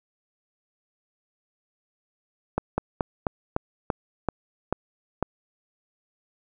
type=slowing click train; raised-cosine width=1 ms; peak=-9 dBFS; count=9; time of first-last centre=2.58-5.227 s; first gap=200 ms; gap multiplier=1.14; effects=none